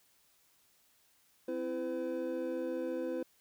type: tone cluster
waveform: triangle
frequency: 259.5 / 334 / 507 Hz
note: C4 / E4 / B4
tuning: -14 / +23 / +45 cents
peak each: -39 / -36 / -35 dBFS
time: 1.48-3.23 s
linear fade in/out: 5 ms
effects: white hiss -69 dBFS RMS until 3.4 s